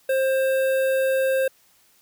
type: tone with notch filter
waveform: square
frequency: 530 Hz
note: C5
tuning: 22 cents sharp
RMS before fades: -21 dBFS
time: 0.09-1.48 s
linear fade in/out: 5 ms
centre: 5500 Hz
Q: 0.57
effects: white hiss -59 dBFS RMS until 2.01 s